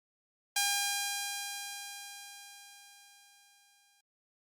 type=tone with exponential decay; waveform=5% pulse; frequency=806 Hz; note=G5; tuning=48 cents sharp; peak=-15 dBFS; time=0.56-4.01 s; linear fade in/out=5 ms; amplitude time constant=750 ms; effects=Opus 48 kbps